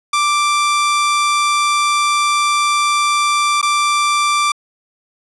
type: tone with dropouts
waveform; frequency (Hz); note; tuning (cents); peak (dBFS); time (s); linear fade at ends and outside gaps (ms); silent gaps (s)
sawtooth; 1176; D6; +2; -9; 0.13-4.52; 5; 3.615-3.627
effects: resampled to 24000 Hz + 8-bit